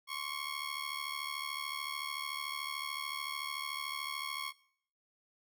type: ring-modulated tone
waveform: 15% pulse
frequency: 1095 Hz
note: C#6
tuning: 22 cents flat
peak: -28 dBFS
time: 0.07-4.53 s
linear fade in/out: 50 ms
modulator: 36.8 Hz
effects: noise-tail reverb RT60 0.6 s tail -20 dB re dry